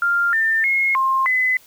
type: tone with pitch steps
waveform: sine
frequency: 1396 / 1795 / 2160 / 1061 / 2020 Hz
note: F6 / A6 / C#7 / C6 / B6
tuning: -1 / +34 / -45 / +24 / +39 cents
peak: -15 dBFS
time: 0.02-1.57 s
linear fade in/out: 2 ms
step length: 310 ms
effects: white hiss -50 dBFS RMS until 1.66 s